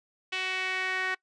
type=tone with band-pass filter sweep; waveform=sawtooth; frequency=373.9 Hz; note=F#4; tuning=18 cents sharp; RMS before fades=-31 dBFS; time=0.32-1.15 s; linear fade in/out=10 ms; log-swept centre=2700 to 1800 Hz; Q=2.8; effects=noise-tail reverb RT60 0.1 s tail -22 dB re dry + resampled to 22050 Hz